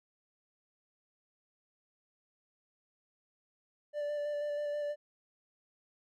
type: tone with vibrato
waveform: triangle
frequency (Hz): 587.3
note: D5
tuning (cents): 0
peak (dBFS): -31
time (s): 3.93-4.96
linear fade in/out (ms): 50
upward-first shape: square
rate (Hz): 6.2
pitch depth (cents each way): 12
effects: none